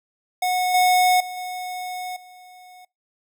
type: tone with level steps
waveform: square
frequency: 731 Hz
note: F#5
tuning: 21 cents flat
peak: -20 / -15 / -31 / -29 / -44 dBFS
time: 0.42-2.85 s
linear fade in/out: 5 ms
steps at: 0.74 / 1.2 / 1.37 / 2.16 s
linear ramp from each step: 5 ms
effects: noise-tail reverb RT60 0.2 s tail -23 dB re dry